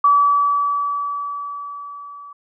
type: tone with level ramp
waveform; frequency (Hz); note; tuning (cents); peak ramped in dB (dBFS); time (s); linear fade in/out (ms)
sine; 1148; D6; -40; -9 to -35; 0.04-2.33; 5
effects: none